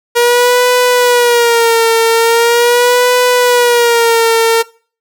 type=tone with vibrato; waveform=sawtooth; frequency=475.2 Hz; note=A#4; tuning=33 cents sharp; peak=-3 dBFS; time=0.15-4.63 s; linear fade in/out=20 ms; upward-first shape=sine; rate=0.41 Hz; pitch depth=75 cents each way; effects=noise-tail reverb RT60 0.4 s tail -21 dB re dry